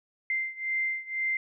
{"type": "beating tone pair", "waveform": "sine", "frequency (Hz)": [2086, 2088], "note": ["C7", "C7"], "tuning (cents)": [-6, -4], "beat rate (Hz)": 2, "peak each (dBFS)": [-30, -32], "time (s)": [0.3, 1.37], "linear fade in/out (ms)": 2, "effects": []}